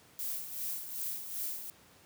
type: noise with tremolo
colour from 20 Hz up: violet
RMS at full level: -36 dBFS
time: 0.19-1.7 s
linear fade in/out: 0 ms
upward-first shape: sine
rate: 2.6 Hz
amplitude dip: 60%
effects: pink hiss -60 dBFS RMS until 2.05 s + high-pass 100 Hz 12 dB/octave